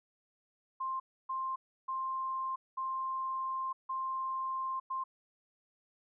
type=tone bursts at uneven times; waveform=sine; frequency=1053 Hz; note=C6; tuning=11 cents sharp; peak=-33 dBFS; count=6; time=0.8-1 / 1.29-1.56 / 1.88-2.56 / 2.77-3.73 / 3.89-4.8 / 4.9-5.04 s; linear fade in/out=10 ms; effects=none